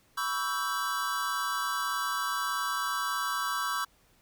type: chord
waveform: square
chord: C# half-diminished seventh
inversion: third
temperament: equal with one note detuned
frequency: 987.8 / 1126.2 / 1318.5 / 1568 Hz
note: B5 / C#6 / E6 / G6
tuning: 0 / +27 / 0 / 0 cents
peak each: -38 / -34 / -35 / -36 dBFS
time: 0.17-3.85 s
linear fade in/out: 10 ms
effects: pink hiss -65 dBFS RMS until 4.21 s